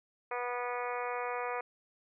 harmonic tone, 244.6 Hz, B3, 16 cents flat, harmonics 2 / 3 / 4 / 5 / 6 / 7 / 8 / 9 / 10, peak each -38 / -40 / -40 / -41 / -47 / -48 / -47 / -46 / -48 dBFS, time 0.31-1.61 s, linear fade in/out 5 ms, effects none

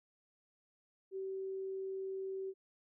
sine tone, 383.7 Hz, G4, 37 cents flat, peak -38 dBFS, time 1.11-2.54 s, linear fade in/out 50 ms, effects none

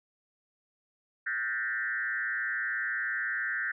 sine tone with frequency modulation, 1677 Hz, G#6, 16 cents sharp, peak -29 dBFS, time 1.26-3.72 s, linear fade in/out 10 ms, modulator 120 Hz, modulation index 1.9, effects none

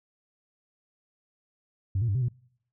sine tone with pitch steps, 96.2 / 117.6 / 99.1 / 129.4 / 121.2 Hz, G2 / A#2 / G2 / C3 / B2, -32 / +16 / +19 / -19 / -32 cents, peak -22 dBFS, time 1.95-2.285 s, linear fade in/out 5 ms, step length 67 ms, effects noise-tail reverb RT60 0.7 s tail -26 dB re dry + tanh soft clip ceiling -20 dBFS

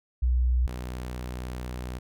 sine / sawtooth tone pair in turn, 61.74 / 61.98 Hz, B1 / B1, 0 / +7 cents, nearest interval unison, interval 7 cents, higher second, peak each -20 / -29 dBFS, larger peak first, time 0.22-0.67 / 0.67-1.99 s, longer second, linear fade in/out 10 ms, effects none

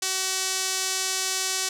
sawtooth tone with band-pass filter, 377.8 Hz, F#4, 36 cents sharp, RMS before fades -27 dBFS, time 0.02-1.69 s, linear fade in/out 5 ms, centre 6500 Hz, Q 1.4, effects none

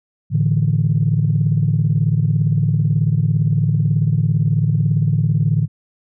sine chord, A suspended fourth, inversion none, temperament equal, 110 / 146.83 / 164.81 Hz, A2 / D3 / E3, 0 / 0 / 0 cents, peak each -17 / -16 / -19 dBFS, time 0.3-5.68 s, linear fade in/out 50 ms, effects tanh soft clip ceiling -5 dBFS

